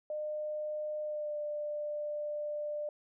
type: tone with pitch glide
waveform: sine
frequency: 606 to 594.9 Hz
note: D#5 to D5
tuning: -46 to +22 cents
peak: -34 dBFS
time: 0.1-2.89 s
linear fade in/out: 2 ms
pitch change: -32 cents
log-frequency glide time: 1.02-1.37 s
effects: none